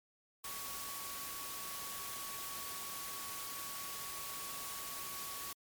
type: tone in noise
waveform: sine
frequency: 1122 Hz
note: C#6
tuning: 21 cents sharp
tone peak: -49 dBFS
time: 0.44-5.53 s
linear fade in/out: 5 ms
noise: white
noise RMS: -44 dBFS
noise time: 0.44-5.53 s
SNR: -8 dB
effects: MP3 96 kbps